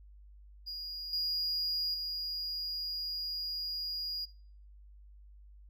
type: tone with level steps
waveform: triangle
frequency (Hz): 4868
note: D#8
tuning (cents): -39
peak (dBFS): -37 / -29 / -33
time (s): 0.66-4.26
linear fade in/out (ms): 20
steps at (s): 1.13 / 1.94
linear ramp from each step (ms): 2
effects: noise-tail reverb RT60 0.5 s tail -20 dB re dry + added 50 Hz sine -52 dBFS peak until 5.69 s